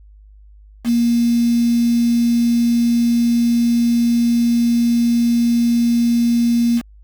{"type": "tone with quantisation", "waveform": "sine", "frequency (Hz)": 235.9, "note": "A#3", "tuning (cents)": 21, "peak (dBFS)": -12, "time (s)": [0.84, 6.82], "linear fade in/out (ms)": 50, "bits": 5, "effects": ["added 51 Hz sine -41 dBFS peak until 7.03 s"]}